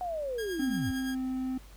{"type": "linear sweep", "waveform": "sine", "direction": "down", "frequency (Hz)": [740, 77.78], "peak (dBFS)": -31, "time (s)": [0.01, 0.91], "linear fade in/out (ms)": 0}
{"type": "tone with tremolo", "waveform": "sawtooth", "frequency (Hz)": 1629, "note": "G#6", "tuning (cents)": -34, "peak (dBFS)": -33, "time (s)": [0.38, 1.15], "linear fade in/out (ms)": 5, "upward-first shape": "triangle", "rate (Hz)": 8.8, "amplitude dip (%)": 60}
{"type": "tone with pitch glide", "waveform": "triangle", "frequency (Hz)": [261.6, 259], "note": ["C4", "C4"], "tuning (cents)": [0, -17], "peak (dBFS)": -28, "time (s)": [0.59, 1.58], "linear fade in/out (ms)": 5, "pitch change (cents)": -17, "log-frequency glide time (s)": [1.06, 1.23]}
{"effects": ["added 50 Hz sine -49 dBFS peak until 1.76 s", "pink hiss -57 dBFS RMS until 1.76 s"]}